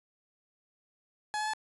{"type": "tone with pitch steps", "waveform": "30% pulse", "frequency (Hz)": [846, 855.3, 864.8], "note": ["G#5", "A5", "A5"], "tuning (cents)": [32, -49, -30], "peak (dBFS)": -28, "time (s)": [1.34, 1.535], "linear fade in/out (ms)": 0, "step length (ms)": 65, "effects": ["resampled to 24000 Hz"]}